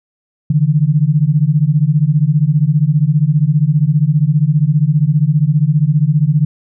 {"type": "beating tone pair", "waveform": "sine", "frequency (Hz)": [142.9, 157.9], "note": ["D3", "D#3"], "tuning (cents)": [-47, 26], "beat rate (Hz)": 15, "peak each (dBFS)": -12, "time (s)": [0.5, 6.45], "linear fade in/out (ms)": 5, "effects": []}